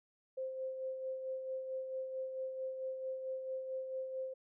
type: tone with tremolo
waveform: sine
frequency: 523.3 Hz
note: C5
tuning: in tune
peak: -36 dBFS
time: 0.37-4.34 s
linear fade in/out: 10 ms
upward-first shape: sine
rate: 4.5 Hz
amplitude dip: 45%
effects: none